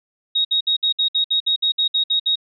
sine tone bursts, 3769 Hz, A#7, 18 cents sharp, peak -15 dBFS, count 13, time 0.35-2.357 s, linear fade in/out 10 ms, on 99 ms, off 60 ms, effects none

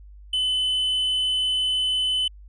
triangle tone, 3022 Hz, F#7, 36 cents sharp, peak -19 dBFS, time 0.33-2.28 s, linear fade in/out 5 ms, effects added 50 Hz sine -42 dBFS peak until 2.48 s + resampled to 22050 Hz

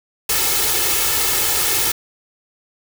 white noise with comb filter, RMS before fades -18 dBFS, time 0.29-1.92 s, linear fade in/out 5 ms, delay 2.3 ms, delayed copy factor +0.75, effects none

